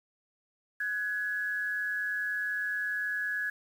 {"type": "tone pair together", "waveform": "sine", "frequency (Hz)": [1491.6, 1682], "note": ["F#6", "G#6"], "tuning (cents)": [14, 22], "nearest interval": "major second", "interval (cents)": 208, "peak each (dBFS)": [-38, -30], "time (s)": [0.8, 3.5], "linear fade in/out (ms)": 5, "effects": ["9-bit"]}